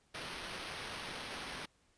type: noise with sample-and-hold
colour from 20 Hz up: blue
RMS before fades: -44 dBFS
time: 0.14-1.66 s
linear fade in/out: 10 ms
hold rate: 7350 Hz
effects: pink hiss -72 dBFS RMS until 1.97 s + resampled to 22050 Hz